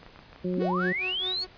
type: clicks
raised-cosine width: 0.5 ms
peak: -32 dBFS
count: 8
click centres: 0.031 / 0.064 / 0.16 / 0.191 / 0.33 / 0.361 / 0.541 / 0.621 s
type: harmonic tone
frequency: 181 Hz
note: F#3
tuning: 38 cents flat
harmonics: 1 / 2 / 3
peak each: -28 / -30 / -37 dBFS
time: 0.44-0.93 s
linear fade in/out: 10 ms
type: linear sweep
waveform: sine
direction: up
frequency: 155.56 to 4500 Hz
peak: -27 dBFS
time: 0.56-1.45 s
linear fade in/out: 20 ms
type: tone with tremolo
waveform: sawtooth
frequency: 370 Hz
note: F#4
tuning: in tune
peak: -31 dBFS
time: 0.59-1.47 s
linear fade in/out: 20 ms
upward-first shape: sine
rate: 4.7 Hz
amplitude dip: 90%
effects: pink hiss -52 dBFS RMS until 1.57 s + resampled to 11025 Hz